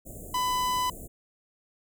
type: band-stop noise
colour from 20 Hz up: pink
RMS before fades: -42 dBFS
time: 0.05-1.08 s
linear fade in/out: 20 ms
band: 700 to 6900 Hz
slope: 96 dB/octave
type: tone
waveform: 45% pulse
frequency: 1000 Hz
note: B5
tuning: 21 cents sharp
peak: -25 dBFS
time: 0.34-0.9 s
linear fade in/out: 5 ms
effects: none